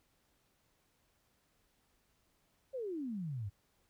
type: exponential sweep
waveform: sine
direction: down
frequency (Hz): 554.4 to 92.9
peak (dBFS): -37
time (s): 2.73-3.5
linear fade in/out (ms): 20
effects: pink hiss -75 dBFS RMS until 3.89 s